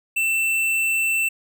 sine tone with tanh clipping, 2675 Hz, E7, 25 cents sharp, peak -20 dBFS, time 0.16-1.29 s, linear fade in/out 10 ms, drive 15 dB, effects none

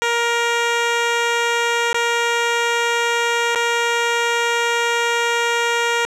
10% pulse tone with dropouts, 470 Hz, A#4, 14 cents sharp, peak -8 dBFS, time 0.02-6.05 s, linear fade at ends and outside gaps 0 ms, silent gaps 1.929-1.944 / 3.549-3.557 s, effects low-pass 7000 Hz 12 dB/octave

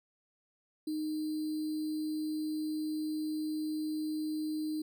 sine tone with sample-and-hold, 308.6 Hz, D#4, 14 cents flat, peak -32 dBFS, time 0.87-4.82 s, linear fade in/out 5 ms, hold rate 4410 Hz, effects none

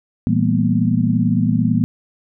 sine tone cluster, 114.2 / 164 / 196.5 / 227.6 / 245.6 Hz, A#2 / E3 / G3 / A#3 / B3, -35 / -9 / +4 / -41 / -9 cents, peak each -20 dBFS, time 0.27-1.84 s, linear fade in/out 0 ms, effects none

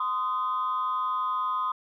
sine tone pair together, 1033 / 1244.5 Hz, C6 / D#6, -22 / 0 cents, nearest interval minor third, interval 322 cents, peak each -27 dBFS, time 0-1.72 s, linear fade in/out 5 ms, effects tanh soft clip ceiling -20 dBFS

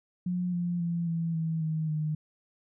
sine tone with pitch steps, 179.1 / 174.61 / 170.22 / 165.95 / 161.79 / 157.73 / 153.77 Hz, F3 / F3 / F3 / E3 / E3 / D#3 / D#3, +44 / 0 / -44 / +12 / -32 / +24 / -20 cents, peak -27 dBFS, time 0.26-2.15 s, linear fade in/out 5 ms, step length 270 ms, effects none

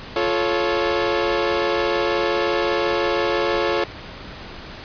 sawtooth chord, F augmented, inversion none, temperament equal with one note detuned, 349.2 / 434.9 / 554.4 Hz, F4 / A4 / C#5, 0 / -20 / 0 cents, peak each -19 dBFS, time 0.16-3.84 s, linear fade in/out 2 ms, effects pink hiss -36 dBFS RMS until 4.84 s + resampled to 11025 Hz

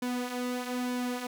sawtooth tone with flanger, 248 Hz, B3, 7 cents sharp, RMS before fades -33 dBFS, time 0.02-1.27 s, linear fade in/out 5 ms, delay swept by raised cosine 1.5 to 5.3 ms, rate 1.1 Hz, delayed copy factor -0.55, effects none

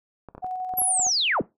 clicks, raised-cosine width 1 ms, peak -26 dBFS, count 9, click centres 0.287 / 0.35 / 0.38 / 0.445 / 0.738 / 0.785 / 0.818 / 0.998 / 1.067 s
sine tone with tremolo, 740 Hz, F#5, in tune, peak -26 dBFS, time 0.42-1.1 s, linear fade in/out 20 ms, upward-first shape square, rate 11 Hz, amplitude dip 25%
sine linear sweep, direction down, 11830 to 49 Hz, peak -20 dBFS, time 0.77-1.42 s, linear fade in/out 10 ms
effects noise-tail reverb RT60 0.2 s tail -19 dB re dry

